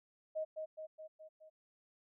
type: tone with echo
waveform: sine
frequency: 627 Hz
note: D#5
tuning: 13 cents sharp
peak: -35 dBFS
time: 0.35-0.45 s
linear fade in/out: 20 ms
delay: 210 ms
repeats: 5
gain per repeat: -4 dB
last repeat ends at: 1.5 s
effects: none